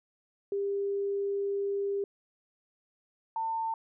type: tone pair in turn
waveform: sine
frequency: 399.3 / 899 Hz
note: G4 / A5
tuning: +32 / +37 cents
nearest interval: octave + major second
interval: 1405 cents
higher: second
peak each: -28 / -29 dBFS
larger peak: first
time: 0.52-2.04 / 3.36-3.74 s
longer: first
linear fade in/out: 2 ms
effects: none